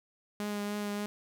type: tone with vibrato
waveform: sawtooth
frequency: 206.2 Hz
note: G#3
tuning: 12 cents flat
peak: -29 dBFS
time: 0.4-1.06 s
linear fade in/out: 0 ms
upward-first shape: triangle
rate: 3.4 Hz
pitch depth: 17 cents each way
effects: none